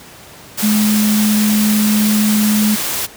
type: tone in noise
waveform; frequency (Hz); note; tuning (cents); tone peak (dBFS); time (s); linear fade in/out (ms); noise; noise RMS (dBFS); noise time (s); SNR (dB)
sine; 211.9; G#3; +35; -11; 0.62-2.76; 20; white; -20; 0.57-3.07; +6
effects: pink hiss -38 dBFS RMS until 3.16 s + high-pass 80 Hz 12 dB/octave